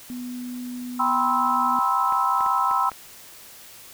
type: tone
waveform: sine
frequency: 247.3 Hz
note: B3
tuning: 3 cents sharp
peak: -30 dBFS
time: 0.1-1.79 s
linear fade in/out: 0 ms
type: chord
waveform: sine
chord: C major seventh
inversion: second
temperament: just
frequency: 784.9 / 981.1 / 1046.5 / 1308.1 Hz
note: G5 / B5 / C6 / E6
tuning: +2 / -12 / 0 / -14 cents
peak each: -27 / -24 / -24 / -23 dBFS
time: 0.99-2.9 s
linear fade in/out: 10 ms
type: clicks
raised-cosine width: 0.5 ms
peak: -22 dBFS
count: 5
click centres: 2.124 / 2.407 / 2.463 / 2.712 / 2.917 s
effects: white hiss -45 dBFS RMS until 3.93 s